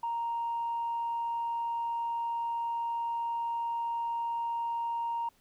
sine tone, 932.3 Hz, A#5, in tune, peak -29 dBFS, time 0.03-5.29 s, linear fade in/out 5 ms, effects tanh soft clip ceiling -26 dBFS + pink hiss -67 dBFS RMS until 5.4 s

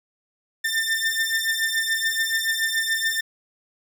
sawtooth beating tone pair, 1792 / 1799 Hz, A6 / A6, +31 / +38 cents, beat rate 7 Hz, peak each -21 dBFS, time 0.64-3.21 s, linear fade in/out 10 ms, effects none

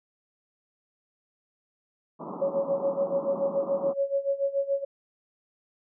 pink band-pass noise, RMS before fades -37 dBFS, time 2.19-3.94 s, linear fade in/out 20 ms, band 160 to 1200 Hz, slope 96 dB/octave
sine tone with tremolo, 554.4 Hz, C#5, in tune, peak -21 dBFS, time 2.41-4.85 s, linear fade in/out 10 ms, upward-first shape sine, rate 7 Hz, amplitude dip 85%
effects none

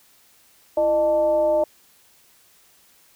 sine tone with frequency modulation, 609 Hz, D#5, 37 cents flat, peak -16 dBFS, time 0.77-1.64 s, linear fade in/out 5 ms, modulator 275 Hz, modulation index 0.5, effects white hiss -56 dBFS RMS until 3.15 s

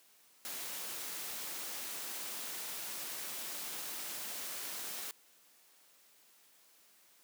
white noise, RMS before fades -42 dBFS, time 0.45-5.11 s, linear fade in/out 0 ms, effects white hiss -65 dBFS RMS until 7.23 s + high-pass 200 Hz 12 dB/octave

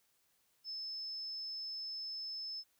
sine tone, 5240 Hz, E8, 11 cents flat, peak -40 dBFS, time 0.64-2.64 s, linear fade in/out 50 ms, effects white hiss -75 dBFS RMS until 2.79 s

